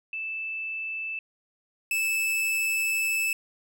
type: tone pair in turn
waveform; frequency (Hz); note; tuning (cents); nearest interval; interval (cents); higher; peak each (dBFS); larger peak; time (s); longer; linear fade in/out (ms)
sine / 45% pulse; 2637 / 2626; E7 / E7; 0 / -7; unison; 7; first; -30 / -24; second; 0.13-1.19 / 1.91-3.33; second; 2
effects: none